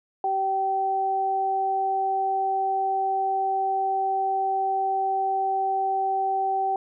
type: tone pair together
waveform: sine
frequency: 386 / 772 Hz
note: G4 / G5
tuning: -27 / -27 cents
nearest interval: octave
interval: 1200 cents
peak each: -31 / -22 dBFS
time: 0.24-6.76 s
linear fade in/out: 2 ms
effects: none